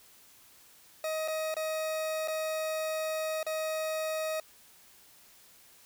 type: tone with dropouts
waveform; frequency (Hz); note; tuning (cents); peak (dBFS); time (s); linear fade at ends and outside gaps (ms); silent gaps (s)
40% pulse; 630; D#5; +21; -30; 1.04-4.4; 2; 1.278-1.282 / 1.542-1.566 / 2.276-2.282 / 3.43-3.465
effects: white hiss -58 dBFS RMS until 5.85 s

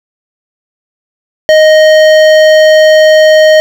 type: tone with hard clipping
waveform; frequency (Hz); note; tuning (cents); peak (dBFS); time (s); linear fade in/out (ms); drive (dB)
sine; 622.3; D#5; 0; -3; 1.49-3.6; 0; 14
effects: none

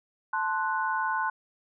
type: chord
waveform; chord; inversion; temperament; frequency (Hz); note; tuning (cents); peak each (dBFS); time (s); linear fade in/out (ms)
sine; F# diminished; first; equal; 880 / 1046.5 / 1480; A5 / C6 / F#6; 0 / 0 / 0; -30 / -30 / -30; 0.33-1.3; 5
effects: none

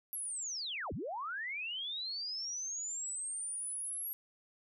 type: linear two-way sweep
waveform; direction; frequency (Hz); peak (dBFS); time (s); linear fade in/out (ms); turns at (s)
sine; down then up; 11570 to 55 to 11570; -37; 0.13-4.13; 0; 0.93
effects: none

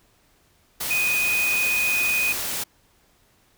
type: tone in noise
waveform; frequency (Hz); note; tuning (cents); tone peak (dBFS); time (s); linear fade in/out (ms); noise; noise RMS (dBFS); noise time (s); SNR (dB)
sine; 2489; D#7; 0; -20; 0.9-2.33; 10; white; -28; 0.8-2.64; +5
effects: pink hiss -61 dBFS RMS until 3.57 s

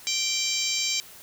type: harmonic tone with a mistuned harmonic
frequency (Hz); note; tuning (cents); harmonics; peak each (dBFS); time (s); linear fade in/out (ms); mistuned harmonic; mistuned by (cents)
784; G5; 0; 3 / 4 / 5 / 6 / 7 / 8 / 9; -32 / -32 / -32 / -32 / -32 / -32 / -32; 0.07-1; 0; 9; +69
effects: white hiss -47 dBFS RMS until 1.22 s

